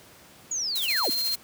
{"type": "linear sweep", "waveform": "sine", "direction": "down", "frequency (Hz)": [6900, 191.2], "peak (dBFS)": -26, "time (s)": [0.51, 1.1], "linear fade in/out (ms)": 5}
{"type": "noise with tremolo", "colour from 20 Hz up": "blue", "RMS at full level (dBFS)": -30, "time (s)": [0.75, 1.36], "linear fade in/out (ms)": 10, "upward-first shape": "sine", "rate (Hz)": 14, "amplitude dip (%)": 55}
{"type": "tone", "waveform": "sine", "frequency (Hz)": 4186, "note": "C8", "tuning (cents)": 0, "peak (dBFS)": -25, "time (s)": [0.88, 1.35], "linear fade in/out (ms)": 5}
{"effects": ["pink hiss -51 dBFS RMS until 1.43 s", "high-pass 100 Hz 12 dB/octave"]}